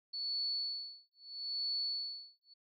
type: tone with tremolo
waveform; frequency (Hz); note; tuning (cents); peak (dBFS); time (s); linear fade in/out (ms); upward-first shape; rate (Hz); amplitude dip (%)
sine; 4435; C#8; 0; -33; 0.13-2.54; 10; sine; 0.77; 100
effects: none